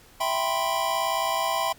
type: chord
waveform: square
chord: C major seventh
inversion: first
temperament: equal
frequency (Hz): 659.3 / 784 / 987.8 / 1046.5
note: E5 / G5 / B5 / C6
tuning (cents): 0 / 0 / 0 / 0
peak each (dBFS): -30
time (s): 0.2-1.73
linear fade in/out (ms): 10
effects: pink hiss -53 dBFS RMS until 1.78 s + Opus 48 kbps